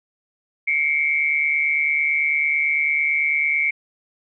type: tone pair together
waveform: sine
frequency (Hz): 2152 / 2301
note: C7 / D7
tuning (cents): +48 / -36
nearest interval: minor second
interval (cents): 116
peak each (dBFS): -20 / -20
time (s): 0.67-3.71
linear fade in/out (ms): 10
effects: none